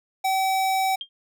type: tone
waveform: square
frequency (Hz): 765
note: G5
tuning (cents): -42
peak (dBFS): -21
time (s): 0.24-0.96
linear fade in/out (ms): 10
type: tone with exponential decay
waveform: sine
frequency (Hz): 3200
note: G7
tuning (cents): +35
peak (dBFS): -25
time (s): 1.01-1.09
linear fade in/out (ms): 1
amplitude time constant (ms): 16
effects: none